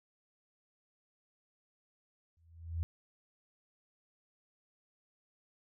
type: tone with exponential growth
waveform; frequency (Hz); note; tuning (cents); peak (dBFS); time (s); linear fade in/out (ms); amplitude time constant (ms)
sine; 83.1; E2; +15; -29; 2.37-2.83; 0; 100
effects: none